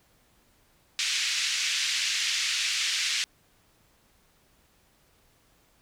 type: band-pass noise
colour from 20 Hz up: pink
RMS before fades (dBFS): -28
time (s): 0.99-3.24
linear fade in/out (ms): 0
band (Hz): 2100 to 6800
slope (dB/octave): 24
effects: pink hiss -64 dBFS RMS until 5.81 s